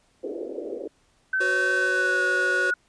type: band-pass noise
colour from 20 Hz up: white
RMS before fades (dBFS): -33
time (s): 0.23-0.88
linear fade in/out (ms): 10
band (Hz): 300 to 530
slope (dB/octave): 48
type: tone with pitch glide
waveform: sine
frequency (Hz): 1532 to 1456.1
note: G6 to F#6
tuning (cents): -40 to -28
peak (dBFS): -21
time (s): 1.33-2.74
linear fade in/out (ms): 5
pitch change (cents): -88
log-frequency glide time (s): 1.74-2.22
type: chord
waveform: square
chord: F# suspended fourth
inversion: none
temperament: equal with one note detuned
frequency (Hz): 370 / 501.1 / 554.4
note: F#4 / B4 / C#5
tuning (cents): 0 / +25 / 0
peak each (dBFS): -30 / -33 / -33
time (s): 1.4-2.71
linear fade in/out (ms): 10
effects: pink hiss -64 dBFS RMS until 2.88 s + resampled to 22050 Hz